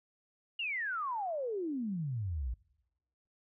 sine exponential sweep, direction down, 2906 to 55 Hz, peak -33 dBFS, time 0.59-2.54 s, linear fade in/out 5 ms, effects noise-tail reverb RT60 1.0 s tail -25 dB re dry

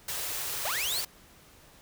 white band-stop noise, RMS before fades -34 dBFS, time 0.08-1.05 s, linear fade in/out 5 ms, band 150 to 340 Hz, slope 48 dB/octave
sawtooth linear sweep, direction up, 510 to 4699 Hz, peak -27 dBFS, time 0.65-1.01 s, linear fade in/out 5 ms
effects pink hiss -56 dBFS RMS until 1.81 s

